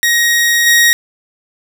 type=tone with level steps; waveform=sawtooth; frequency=1883 Hz; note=A#6; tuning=17 cents sharp; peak=-6 / -3 dBFS; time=0.03-0.93 s; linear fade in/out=0 ms; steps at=0.66 s; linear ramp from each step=10 ms; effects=none